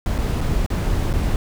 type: noise with dropouts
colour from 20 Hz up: brown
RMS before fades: -20 dBFS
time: 0.06-1.36 s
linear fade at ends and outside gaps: 1 ms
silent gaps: 0.181-0.186 / 0.408-0.412 / 0.663-0.702 / 1.13-1.137 s
effects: none